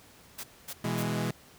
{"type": "noise bursts", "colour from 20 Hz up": "white", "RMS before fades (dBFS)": -39, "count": 3, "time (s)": [0.38, 1.031], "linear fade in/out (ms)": 10, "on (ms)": 57, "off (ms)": 240}
{"type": "chord", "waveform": "sawtooth", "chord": "E major", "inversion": "second", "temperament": "equal", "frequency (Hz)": [123.47, 164.81, 207.7], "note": ["B2", "E3", "G#3"], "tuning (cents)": [0, 0, 0], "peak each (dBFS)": -29, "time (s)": [0.84, 1.31], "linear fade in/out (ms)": 5}
{"effects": ["pink hiss -55 dBFS RMS until 1.58 s", "high-pass 60 Hz 12 dB/octave"]}